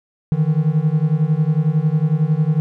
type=beating tone pair; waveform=triangle; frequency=149.6 / 160.6 Hz; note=D3 / E3; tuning=+32 / -45 cents; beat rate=11 Hz; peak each=-15 dBFS; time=0.32-2.6 s; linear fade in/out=0 ms; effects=none